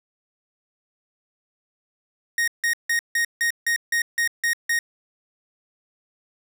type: tone bursts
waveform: 45% pulse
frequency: 1864.7 Hz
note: A#6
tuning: in tune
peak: -19 dBFS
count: 10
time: 2.38-4.79 s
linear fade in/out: 2 ms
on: 97 ms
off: 160 ms
effects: none